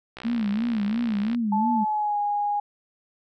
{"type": "click train", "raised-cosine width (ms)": 0.3, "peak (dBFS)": -21, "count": 74, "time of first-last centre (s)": [0.17, 1.347], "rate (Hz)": 62}
{"type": "tone with vibrato", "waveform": "sine", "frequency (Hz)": 220, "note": "A3", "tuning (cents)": 0, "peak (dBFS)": -22, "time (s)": [0.24, 1.85], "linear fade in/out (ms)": 20, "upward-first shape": "sine", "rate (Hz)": 2.9, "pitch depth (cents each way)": 150}
{"type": "tone with pitch glide", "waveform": "sine", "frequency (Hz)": [870, 823.5], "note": ["A5", "G#5"], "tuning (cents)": [-20, -15], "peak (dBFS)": -22, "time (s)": [1.52, 2.6], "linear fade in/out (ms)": 5, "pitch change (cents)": -95, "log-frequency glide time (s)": [1.77, 2.18]}
{"effects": []}